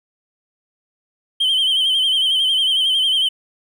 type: tone with vibrato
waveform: triangle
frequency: 3116 Hz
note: G7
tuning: 11 cents flat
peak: -12 dBFS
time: 1.4-3.29 s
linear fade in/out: 10 ms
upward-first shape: sine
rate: 11 Hz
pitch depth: 62 cents each way
effects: tanh soft clip ceiling -8 dBFS